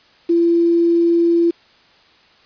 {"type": "tone with quantisation", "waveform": "sine", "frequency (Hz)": 339.1, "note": "E4", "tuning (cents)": 49, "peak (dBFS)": -11, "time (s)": [0.29, 1.51], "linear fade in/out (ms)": 10, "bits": 6, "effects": ["white hiss -51 dBFS RMS until 2.45 s", "resampled to 11025 Hz"]}